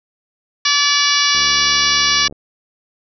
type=harmonic tone; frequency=576 Hz; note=D5; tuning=34 cents flat; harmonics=2 / 3 / 4 / 5 / 6 / 7 / 8 / 9 / 10; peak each=-21 / -21 / -21 / -21 / -21 / -21 / -21 / -21 / -21 dBFS; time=0.65-2.28 s; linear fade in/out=5 ms
type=click train; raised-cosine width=2 ms; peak=-22 dBFS; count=71; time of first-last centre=1.35-2.325 s; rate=71.8 Hz
effects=none